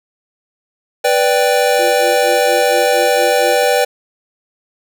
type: chord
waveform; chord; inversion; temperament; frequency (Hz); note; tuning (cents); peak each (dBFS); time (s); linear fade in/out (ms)
square; G major; first; equal; 493.9 / 587.3 / 784; B4 / D5 / G5; 0 / 0 / 0; -15 / -16 / -17; 1.04-3.85; 10
type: tone with tremolo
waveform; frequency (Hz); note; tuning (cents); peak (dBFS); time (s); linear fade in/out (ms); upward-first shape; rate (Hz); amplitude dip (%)
sine; 349.2; F4; 0; -20; 1.79-3.64; 2; sine; 4.3; 100
effects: none